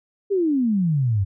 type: exponential sweep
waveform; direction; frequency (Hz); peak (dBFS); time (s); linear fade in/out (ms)
sine; down; 413.2 to 92.5; -17; 0.3-1.25; 20
effects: none